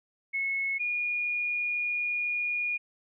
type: tone pair in turn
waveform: sine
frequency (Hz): 2189 / 2438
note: C#7 / D#7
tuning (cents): -22 / -36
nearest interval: major second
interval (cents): 186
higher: second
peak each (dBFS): -27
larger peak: neither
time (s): 0.33-0.79 / 0.79-2.78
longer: second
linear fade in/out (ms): 20
effects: none